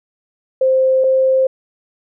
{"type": "tone pair in turn", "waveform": "sine", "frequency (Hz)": [523.3, 525.4], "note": ["C5", "C5"], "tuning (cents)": [0, 7], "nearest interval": "unison", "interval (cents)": 7, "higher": "second", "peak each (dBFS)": -10, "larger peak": "neither", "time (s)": [[0.61, 1.04], [1.04, 1.47]], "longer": "neither", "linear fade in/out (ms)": 5, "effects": []}